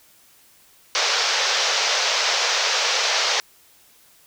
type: band-pass noise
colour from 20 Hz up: white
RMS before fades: -21 dBFS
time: 0.95-3.4 s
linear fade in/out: 0 ms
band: 440 to 6100 Hz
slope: 48 dB/octave
effects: white hiss -54 dBFS RMS until 4.26 s